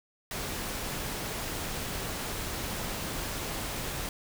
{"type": "noise", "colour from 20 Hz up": "pink", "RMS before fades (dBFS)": -35, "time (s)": [0.31, 4.09], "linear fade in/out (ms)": 2, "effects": []}